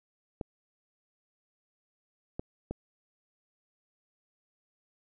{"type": "clicks", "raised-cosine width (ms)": 2, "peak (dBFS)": -21, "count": 3, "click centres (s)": [0.412, 2.395, 2.71], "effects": []}